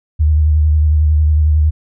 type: tone with vibrato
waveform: sine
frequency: 76.4 Hz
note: D#2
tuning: 31 cents flat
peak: -8 dBFS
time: 0.19-1.71 s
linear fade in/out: 20 ms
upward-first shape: sine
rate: 11 Hz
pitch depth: 42 cents each way
effects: none